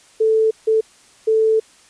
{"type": "tone bursts at uneven times", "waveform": "sine", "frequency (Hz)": 440.8, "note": "A4", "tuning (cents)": 3, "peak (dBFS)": -12, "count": 3, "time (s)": [[0.2, 0.51], [0.67, 0.81], [1.27, 1.6]], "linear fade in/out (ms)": 10, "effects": ["white hiss -50 dBFS RMS until 1.89 s", "resampled to 22050 Hz"]}